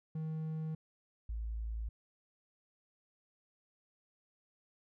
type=tone pair in turn; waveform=triangle / sine; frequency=157.9 / 55.39 Hz; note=D#3 / A1; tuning=+26 / +12 cents; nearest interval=octave + tritone; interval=1814 cents; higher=first; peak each=-34 / -36 dBFS; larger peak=first; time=0.15-0.75 / 1.29-1.89 s; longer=neither; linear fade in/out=5 ms; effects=none